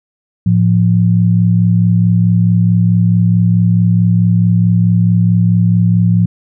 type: tone pair together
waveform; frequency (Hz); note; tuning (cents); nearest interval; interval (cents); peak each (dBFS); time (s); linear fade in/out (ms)
sine; 110 / 174.61; A2 / F3; 0 / 0; minor sixth; 800; -10; 0.46-6.26; 5
effects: none